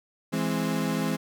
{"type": "chord", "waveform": "35% pulse", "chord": "E augmented", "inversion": "none", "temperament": "equal", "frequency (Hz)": [164.81, 207.7, 261.6], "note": ["E3", "G#3", "B#3"], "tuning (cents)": [0, 0, 0], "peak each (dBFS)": -28, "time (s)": [0.32, 1.17], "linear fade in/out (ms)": 20, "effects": []}